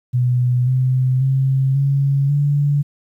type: tone with pitch steps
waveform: sine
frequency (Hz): 124.2 / 128.88 / 133.73 / 138.77 / 143.99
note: B2 / C3 / C3 / C#3 / D3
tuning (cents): +10 / -26 / +38 / +2 / -34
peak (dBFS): -13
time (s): 0.13-2.83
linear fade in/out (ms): 20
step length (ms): 540
effects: 9-bit